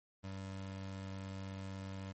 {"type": "tone", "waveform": "25% pulse", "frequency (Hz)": 96.3, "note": "G2", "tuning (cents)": -30, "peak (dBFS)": -39, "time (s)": [0.23, 2.13], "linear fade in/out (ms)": 20, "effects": ["MP3 32 kbps"]}